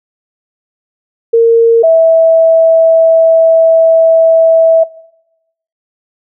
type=tone pair in turn; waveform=sine; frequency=460 / 653.2 Hz; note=A#4 / E5; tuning=-23 / -16 cents; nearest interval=tritone; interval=607 cents; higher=second; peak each=-3 dBFS; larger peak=neither; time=1.33-1.83 / 1.83-4.84 s; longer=second; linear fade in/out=10 ms; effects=noise-tail reverb RT60 0.9 s tail -20 dB re dry